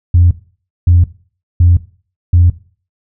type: tone bursts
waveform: sine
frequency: 87.31 Hz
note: F2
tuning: in tune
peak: -3 dBFS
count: 4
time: 0.14-2.5 s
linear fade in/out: 5 ms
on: 170 ms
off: 560 ms
effects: noise-tail reverb RT60 0.4 s tail -17 dB re dry + tanh soft clip ceiling 0 dBFS